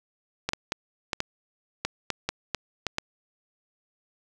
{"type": "clicks", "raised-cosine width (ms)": 0.2, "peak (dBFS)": -9, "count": 11, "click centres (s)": [0.49, 0.534, 0.721, 1.132, 1.204, 1.85, 2.103, 2.29, 2.547, 2.867, 2.984], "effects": []}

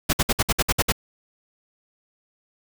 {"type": "noise bursts", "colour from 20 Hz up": "pink", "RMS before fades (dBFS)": -19, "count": 9, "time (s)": [0.09, 0.923], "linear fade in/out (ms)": 10, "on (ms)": 41, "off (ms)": 58, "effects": []}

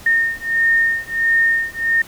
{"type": "beating tone pair", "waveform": "sine", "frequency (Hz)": [1830, 1831.5], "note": ["A#6", "A#6"], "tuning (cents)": [-32, -31], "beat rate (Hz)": 1.5, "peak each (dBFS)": -17, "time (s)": [0.06, 2.02], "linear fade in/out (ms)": 5, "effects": ["pink hiss -40 dBFS RMS until 2.07 s"]}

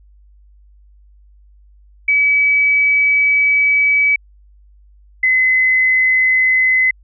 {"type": "tone pair in turn", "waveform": "sine", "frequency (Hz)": [2285, 2036], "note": ["D7", "C7"], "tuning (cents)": [-48, -48], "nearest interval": "major second", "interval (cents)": 200, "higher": "first", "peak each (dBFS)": -10, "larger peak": "neither", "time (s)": [[2.08, 4.16], [5.23, 6.91]], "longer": "first", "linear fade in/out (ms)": 5, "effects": ["added 50 Hz sine -44 dBFS peak until 7.03 s"]}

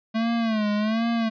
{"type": "tone with vibrato", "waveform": "square", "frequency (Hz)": 220, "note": "A3", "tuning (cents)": 0, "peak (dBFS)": -22, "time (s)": [0.14, 1.3], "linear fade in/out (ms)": 20, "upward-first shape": "sine", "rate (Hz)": 1.3, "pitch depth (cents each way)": 100, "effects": ["resampled to 11025 Hz"]}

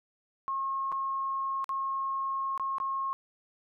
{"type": "tone with dropouts", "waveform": "sine", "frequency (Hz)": 1081, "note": "C#6", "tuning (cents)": -44, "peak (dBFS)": -29, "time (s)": [0.48, 3.13], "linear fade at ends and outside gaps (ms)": 0, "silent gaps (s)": [[0.918, 0.924], [1.643, 1.692], [2.577, 2.597], [2.783, 2.801]], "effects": []}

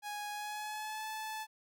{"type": "tone with pitch glide", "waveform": "sawtooth", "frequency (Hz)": [830, 869.8], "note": ["G#5", "A5"], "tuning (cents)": [-1, -20], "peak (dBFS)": -35, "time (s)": [0.02, 1.47], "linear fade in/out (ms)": 50, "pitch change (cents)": 81, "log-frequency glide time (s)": [0.31, 1.07], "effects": []}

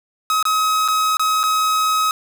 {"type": "tone with dropouts", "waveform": "45% pulse", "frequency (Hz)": 1272, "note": "D#6", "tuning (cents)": 38, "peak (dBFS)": -15, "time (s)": [0.3, 2.11], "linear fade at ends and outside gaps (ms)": 1, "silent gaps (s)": [[0.427, 0.453], [0.879, 0.884], [1.17, 1.195], [1.432, 1.437]], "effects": ["7-bit"]}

